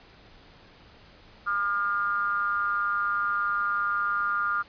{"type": "ring-modulated tone", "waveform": "triangle", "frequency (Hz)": 100, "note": "G2", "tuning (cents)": 35, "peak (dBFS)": -19, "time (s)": [1.46, 4.63], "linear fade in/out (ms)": 20, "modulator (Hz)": 1310, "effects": ["pink hiss -53 dBFS RMS until 4.68 s", "resampled to 11025 Hz"]}